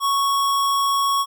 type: tone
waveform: square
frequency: 1108.7 Hz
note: C#6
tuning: in tune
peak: -18 dBFS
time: 0-1.26 s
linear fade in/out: 50 ms
effects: none